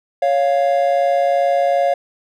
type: tone pair together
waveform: triangle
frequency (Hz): 556.4 / 699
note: C#5 / F5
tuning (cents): +6 / +1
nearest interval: major third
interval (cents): 395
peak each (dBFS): -14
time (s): 0.22-1.94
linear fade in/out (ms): 5
effects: none